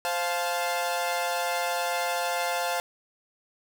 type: chord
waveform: sawtooth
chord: F major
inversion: second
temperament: equal with one note detuned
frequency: 523.3 / 698.5 / 869.9 Hz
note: C5 / F5 / A5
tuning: 0 / 0 / -20 cents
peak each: -28 / -25 / -28 dBFS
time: 0.05-2.8 s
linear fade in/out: 0 ms
effects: none